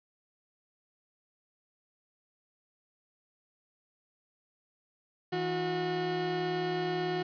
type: tone pair together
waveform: 30% pulse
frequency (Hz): 162.2 / 362.7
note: E3 / F#4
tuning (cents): -28 / -34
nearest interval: octave + major second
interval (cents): 1394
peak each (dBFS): -34 / -28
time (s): 5.32-7.23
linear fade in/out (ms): 10
effects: resampled to 11025 Hz + 10-bit